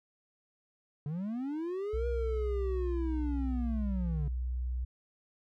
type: linear two-way sweep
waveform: triangle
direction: up then down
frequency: 139.6 to 477.9 to 139.6 Hz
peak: -31 dBFS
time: 1.06-4.28 s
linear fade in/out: 2 ms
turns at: 2.07 s
type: tone with pitch glide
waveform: sine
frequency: 62.8 to 61.97 Hz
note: B1 to B1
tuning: +30 to +7 cents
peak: -31 dBFS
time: 1.93-4.85 s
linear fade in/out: 10 ms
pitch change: -23 cents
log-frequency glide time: 2.15-4.07 s
effects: none